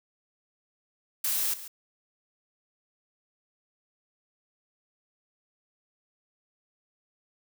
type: noise with echo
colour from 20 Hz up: blue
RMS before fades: -28 dBFS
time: 1.24-1.54 s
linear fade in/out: 5 ms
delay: 140 ms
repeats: 1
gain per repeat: -14 dB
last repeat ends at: 1.68 s
effects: none